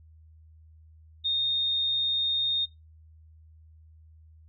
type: tone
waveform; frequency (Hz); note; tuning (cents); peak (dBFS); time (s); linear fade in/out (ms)
sine; 3681; A#7; -23; -24; 1.24-2.66; 20
effects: noise-tail reverb RT60 0.2 s tail -21 dB re dry + added 79 Hz sine -51 dBFS peak until 4.48 s